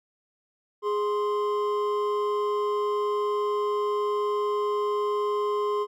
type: tone pair together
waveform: triangle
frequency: 415.3 / 1046.5 Hz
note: G#4 / C6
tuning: 0 / 0 cents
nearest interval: octave + major third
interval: 1600 cents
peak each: -23 / -27 dBFS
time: 0.82-5.87 s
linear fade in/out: 50 ms
effects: none